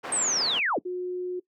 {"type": "band-pass noise", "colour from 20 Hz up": "white", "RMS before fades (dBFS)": -36, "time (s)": [0.03, 0.6], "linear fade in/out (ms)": 20, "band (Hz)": [220, 1400], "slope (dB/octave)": 12}
{"type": "linear sweep", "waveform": "sine", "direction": "down", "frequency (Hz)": [8630, 207.4], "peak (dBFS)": -23, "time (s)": [0.12, 0.79], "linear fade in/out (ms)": 5}
{"type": "tone", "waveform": "sine", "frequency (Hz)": 361.8, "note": "F#4", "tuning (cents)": -39, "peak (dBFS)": -28, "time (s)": [0.85, 1.4], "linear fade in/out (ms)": 10}
{"effects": ["noise-tail reverb RT60 0.1 s tail -20 dB re dry"]}